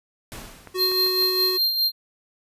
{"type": "noise with exponential decay", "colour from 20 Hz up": "pink", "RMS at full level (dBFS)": -35, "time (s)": [0.32, 1.2], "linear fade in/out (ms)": 0, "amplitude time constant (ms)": 190}
{"type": "clicks", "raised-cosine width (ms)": 0.5, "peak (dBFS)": -24, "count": 4, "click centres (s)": [0.673, 0.917, 1.065, 1.223]}
{"type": "tone", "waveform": "square", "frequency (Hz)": 369.9, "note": "F#4", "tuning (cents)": 0, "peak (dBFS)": -26, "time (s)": [0.74, 1.58], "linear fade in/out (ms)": 20}
{"type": "tone with tremolo", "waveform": "square", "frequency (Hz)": 4186, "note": "C8", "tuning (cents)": 0, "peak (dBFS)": -18, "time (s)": [0.77, 1.92], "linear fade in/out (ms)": 50, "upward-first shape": "sine", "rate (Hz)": 4.9, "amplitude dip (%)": 50}
{"effects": ["resampled to 32000 Hz"]}